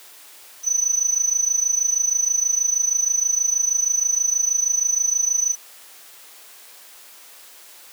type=tone with amplitude modulation; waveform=sine; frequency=6000 Hz; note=F#8; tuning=23 cents sharp; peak=-14 dBFS; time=0.63-5.56 s; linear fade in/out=50 ms; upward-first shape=sine; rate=26.3 Hz; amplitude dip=80%; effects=white hiss -45 dBFS RMS until 7.92 s + high-pass 400 Hz 12 dB/octave